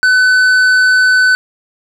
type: tone with tanh clipping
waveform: sine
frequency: 1507 Hz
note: F#6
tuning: 31 cents sharp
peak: -8 dBFS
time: 0.03-1.35 s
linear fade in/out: 0 ms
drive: 9 dB
effects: none